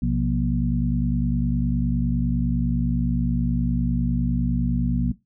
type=harmonic tone with a mistuned harmonic; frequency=59.9 Hz; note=A#1; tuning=48 cents sharp; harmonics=1 / 2 / 3 / 4; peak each=-25 / -25 / -25 / -25 dBFS; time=0.02-5.12 s; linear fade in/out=5 ms; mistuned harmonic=2; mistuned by=+140 cents; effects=noise-tail reverb RT60 0.2 s tail -18 dB re dry